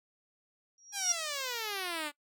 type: tone with exponential growth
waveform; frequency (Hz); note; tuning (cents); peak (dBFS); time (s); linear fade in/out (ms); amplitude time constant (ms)
sine; 5670; F8; +25; -24; 0.78-1.12; 1; 73
type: exponential sweep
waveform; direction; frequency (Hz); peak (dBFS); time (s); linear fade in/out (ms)
5% pulse; down; 830.6 to 286.2; -23; 0.92-2.12; 50
effects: noise-tail reverb RT60 0.1 s tail -21 dB re dry